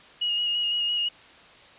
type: tone with vibrato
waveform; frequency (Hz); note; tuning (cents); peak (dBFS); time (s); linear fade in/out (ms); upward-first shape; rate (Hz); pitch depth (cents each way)
sine; 2877; F#7; -49; -23; 0.21-1.09; 10; square; 5.9; 16
effects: white hiss -50 dBFS RMS until 1.78 s + resampled to 8000 Hz